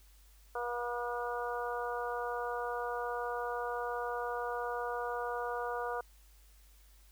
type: harmonic tone with a mistuned harmonic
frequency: 241.3 Hz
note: B3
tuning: 40 cents flat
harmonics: 2 / 3 / 4 / 5 / 6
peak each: -38 / -40 / -41 / -42 / -43 dBFS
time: 0.55-6.01 s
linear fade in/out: 5 ms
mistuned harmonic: 3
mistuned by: -17 cents
effects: added 50 Hz sine -58 dBFS peak until 7.11 s + white hiss -66 dBFS RMS until 7.11 s